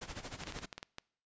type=noise with tremolo; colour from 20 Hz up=pink; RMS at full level=-42 dBFS; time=0.01-0.66 s; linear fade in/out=10 ms; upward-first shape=sine; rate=13 Hz; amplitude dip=80%
type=clicks; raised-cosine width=0.2 ms; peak=-25 dBFS; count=8; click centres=0.436 / 0.472 / 0.523 / 0.588 / 0.728 / 0.78 / 0.829 / 0.984 s
effects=noise-tail reverb RT60 0.6 s tail -25 dB re dry + resampled to 16000 Hz